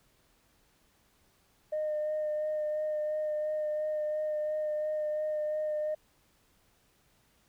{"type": "tone with vibrato", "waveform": "sine", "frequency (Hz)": 610, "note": "D#5", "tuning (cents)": -34, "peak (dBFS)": -28, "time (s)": [1.72, 5.95], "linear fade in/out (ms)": 10, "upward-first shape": "sine", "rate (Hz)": 2.9, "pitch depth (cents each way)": 15, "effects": ["tanh soft clip ceiling -26 dBFS", "pink hiss -68 dBFS RMS until 7.48 s"]}